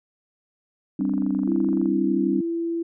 sine chord, G suspended fourth, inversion none, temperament equal, 196 / 261.6 / 293.7 Hz, G3 / C4 / D4, 0 / 0 / 0 cents, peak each -25 dBFS, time 0.99-2.41 s, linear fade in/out 5 ms
click train, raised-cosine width 1 ms, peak -28 dBFS, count 21, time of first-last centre 1.01-1.857 s, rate 23.6 Hz
sine tone with pitch glide, 329.6 to 335.2 Hz, E4 to E4, 0 to +29 cents, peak -23 dBFS, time 1.47-2.83 s, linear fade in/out 10 ms, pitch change +29 cents, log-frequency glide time 1.76-2.26 s
effects none

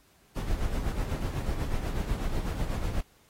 brown noise with tremolo, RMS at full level -28 dBFS, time 0.36-3.01 s, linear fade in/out 5 ms, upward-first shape sine, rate 8.1 Hz, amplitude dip 50%, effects pink hiss -63 dBFS RMS until 3.29 s + AAC 48 kbps

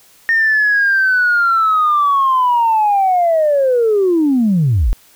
sine linear sweep, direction down, 1836 to 34.65 Hz, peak -9 dBFS, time 0.29-4.93 s, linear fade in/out 0 ms, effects tanh soft clip ceiling -6 dBFS + white hiss -48 dBFS RMS until 5.15 s

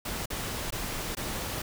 pink noise with dropouts, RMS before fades -34 dBFS, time 0.05-1.62 s, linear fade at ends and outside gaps 5 ms, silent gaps 0.258-0.302 / 0.706-0.723 / 1.151-1.169 s, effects none

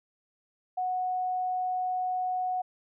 sine tone, 736 Hz, F#5, 9 cents flat, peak -27 dBFS, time 0.77-2.62 s, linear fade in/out 10 ms, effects none

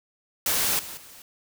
white noise with level steps, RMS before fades -24 / -38 / -47 dBFS, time 0.46-1.22 s, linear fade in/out 2 ms, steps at 0.79 / 0.97 s, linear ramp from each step 2 ms, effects none

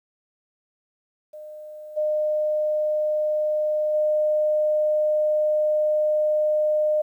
sine tone with level steps, 609 Hz, D#5, 37 cents flat, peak -36 / -20 / -18 dBFS, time 1.33-7.02 s, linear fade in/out 10 ms, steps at 1.96 / 3.93 s, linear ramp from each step 20 ms, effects 10-bit

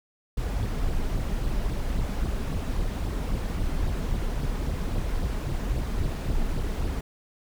brown noise with flanger, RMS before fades -27 dBFS, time 0.37-7.01 s, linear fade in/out 5 ms, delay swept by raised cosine 0.21 to 4.91 ms, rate 3.7 Hz, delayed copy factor +0.5, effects none

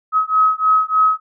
sine beating tone pair, 1274 / 1277.3 Hz, D#6 / D#6, +41 / +45 cents, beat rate 3.3 Hz, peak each -15 dBFS, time 0.12-1.2 s, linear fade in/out 50 ms, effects none

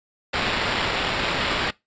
white noise with sample-and-hold, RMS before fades -24 dBFS, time 0.33-1.71 s, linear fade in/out 10 ms, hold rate 6300 Hz, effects noise-tail reverb RT60 0.2 s tail -22 dB re dry + resampled to 16000 Hz

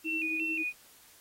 sine tone with vibrato, 2582 Hz, E7, 37 cents flat, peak -30 dBFS, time 0.04-0.73 s, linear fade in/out 50 ms, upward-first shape square, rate 2.8 Hz, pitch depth 78 cents each way
sine tone with tremolo, 320.4 Hz, E4, 49 cents flat, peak -34 dBFS, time 0.04-0.64 s, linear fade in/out 20 ms, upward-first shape sine, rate 11 Hz, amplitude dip 50%
effects white hiss -58 dBFS RMS until 1.2 s + AAC 48 kbps

